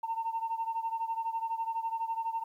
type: beating tone pair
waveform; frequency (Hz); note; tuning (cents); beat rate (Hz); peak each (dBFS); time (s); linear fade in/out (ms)
sine; 904 / 916; A5 / A#5; +47 / -31; 12; -32 / -35; 0.03-2.44; 10
effects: tanh soft clip ceiling -25 dBFS + 11-bit